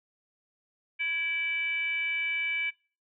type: tone with frequency modulation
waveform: sine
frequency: 2312 Hz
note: D7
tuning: 28 cents flat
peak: -27 dBFS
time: 0.99-2.71 s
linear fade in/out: 20 ms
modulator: 651 Hz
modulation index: 0.52
effects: noise-tail reverb RT60 0.4 s tail -25 dB re dry